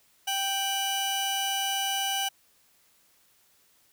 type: tone pair together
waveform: sawtooth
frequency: 784 / 2960 Hz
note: G5 / F#7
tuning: 0 / 0 cents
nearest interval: octave + major seventh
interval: 2300 cents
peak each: -26 dBFS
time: 0.27-2.29 s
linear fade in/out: 10 ms
effects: white hiss -64 dBFS RMS until 3.92 s